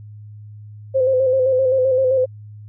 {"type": "tone with vibrato", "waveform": "sine", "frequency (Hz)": 520, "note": "C5", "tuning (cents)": -11, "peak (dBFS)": -13, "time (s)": [0.94, 2.26], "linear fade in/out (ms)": 20, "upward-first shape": "square", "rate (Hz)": 7.7, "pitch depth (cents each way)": 37, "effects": ["added 105 Hz sine -35 dBFS peak until 2.68 s"]}